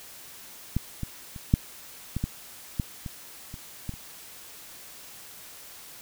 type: clicks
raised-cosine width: 5 ms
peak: -12 / -18 / -27 / -6 / -16 / -14 / -13 / -22 / -26 / -19 / -30 dBFS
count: 11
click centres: 0.766 / 1.033 / 1.362 / 1.539 / 2.166 / 2.24 / 2.798 / 3.062 / 3.541 / 3.893 / 3.939 s
effects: white hiss -46 dBFS RMS until 6.01 s